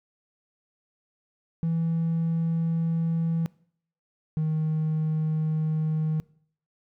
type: tone pair in turn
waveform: triangle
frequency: 164.9 / 156.5 Hz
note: E3 / D#3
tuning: +1 / +10 cents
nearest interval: minor second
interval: 91 cents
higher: first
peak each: -20 dBFS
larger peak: neither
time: 1.63-3.46 / 4.37-6.2 s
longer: neither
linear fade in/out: 0 ms
effects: noise-tail reverb RT60 0.6 s tail -24 dB re dry + tanh soft clip ceiling -18 dBFS